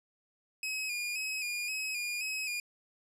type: tone with vibrato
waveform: sawtooth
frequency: 2489 Hz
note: D#7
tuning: in tune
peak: -30 dBFS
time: 0.63-2.6 s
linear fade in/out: 2 ms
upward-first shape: square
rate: 1.9 Hz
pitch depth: 44 cents each way
effects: low-pass 12000 Hz 12 dB/octave